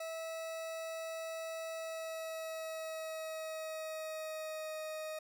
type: tone with pitch glide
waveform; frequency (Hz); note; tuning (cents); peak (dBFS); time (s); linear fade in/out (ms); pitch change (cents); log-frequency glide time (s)
40% pulse; 650 to 624.6; E5 to D#5; -24 to +7; -39; 0-5.19; 5; -69; 1.72-4.79
effects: none